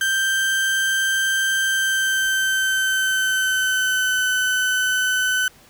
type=tone with pitch glide; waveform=35% pulse; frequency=1568 to 1511.1 Hz; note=G6 to F#6; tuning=0 to +36 cents; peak=-16 dBFS; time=0.01-5.48 s; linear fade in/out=2 ms; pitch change=-64 cents; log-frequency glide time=1.64-4.29 s; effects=pink hiss -50 dBFS RMS until 5.69 s